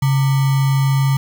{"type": "tone with sample-and-hold", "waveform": "sine", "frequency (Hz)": 136.5, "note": "C#3", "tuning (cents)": -26, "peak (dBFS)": -12, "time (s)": [0.02, 1.17], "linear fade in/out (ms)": 5, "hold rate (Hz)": 1050, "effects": []}